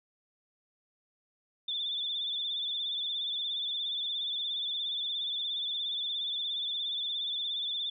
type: tone with vibrato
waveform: sine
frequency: 3520 Hz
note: A7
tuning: in tune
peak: -31 dBFS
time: 1.68-7.9 s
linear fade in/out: 5 ms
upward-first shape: sine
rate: 17 Hz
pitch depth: 54 cents each way
effects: none